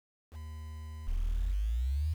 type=tone; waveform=triangle; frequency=77.78 Hz; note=D#2; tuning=in tune; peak=-38 dBFS; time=0.31-1.55 s; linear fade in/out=50 ms
type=exponential sweep; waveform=sine; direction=up; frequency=31.79 to 82.5 Hz; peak=-28 dBFS; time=1.07-2.14 s; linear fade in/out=10 ms
effects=9-bit